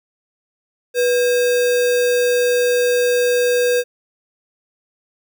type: tone with sample-and-hold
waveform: sine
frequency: 489.5 Hz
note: B4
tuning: 15 cents flat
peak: -13 dBFS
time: 0.94-3.84 s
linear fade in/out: 50 ms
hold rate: 2100 Hz
effects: none